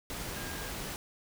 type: tone in noise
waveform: sine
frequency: 1619 Hz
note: G#6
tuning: 45 cents flat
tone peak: -46 dBFS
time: 0.36-0.7 s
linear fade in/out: 0 ms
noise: pink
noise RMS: -39 dBFS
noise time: 0.1-0.96 s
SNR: -10 dB
effects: none